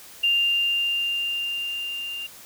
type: tone with level ramp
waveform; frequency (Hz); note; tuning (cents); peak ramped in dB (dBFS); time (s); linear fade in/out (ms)
sine; 2794; F7; 0; -17 to -30; 0.23-2.27; 10
effects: white hiss -45 dBFS RMS until 2.45 s